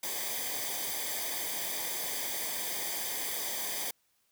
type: noise with comb filter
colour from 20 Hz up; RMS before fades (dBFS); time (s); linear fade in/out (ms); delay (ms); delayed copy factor
white; -35; 0.03-3.91; 5; 0.73; -0.75
effects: white hiss -73 dBFS RMS until 4.31 s